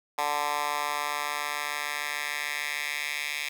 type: tone with high-pass filter sweep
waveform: 10% pulse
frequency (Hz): 146.83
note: D3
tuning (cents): 0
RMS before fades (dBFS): -31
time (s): 0.18-3.49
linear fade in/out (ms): 5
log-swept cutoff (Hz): 900 to 2400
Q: 2.2
effects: none